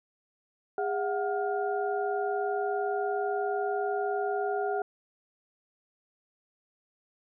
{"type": "tone cluster", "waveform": "sine", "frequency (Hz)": [408.5, 682, 742, 1415], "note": ["G#4", "F5", "F#5", "F6"], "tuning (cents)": [-29, -41, 5, 22], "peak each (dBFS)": [-30, -37, -31, -39], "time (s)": [0.78, 4.82], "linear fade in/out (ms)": 2, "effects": []}